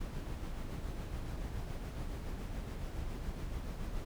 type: noise with tremolo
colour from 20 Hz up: brown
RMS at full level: -39 dBFS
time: 0-4.05 s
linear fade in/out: 10 ms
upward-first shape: sine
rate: 7.1 Hz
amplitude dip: 30%
effects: none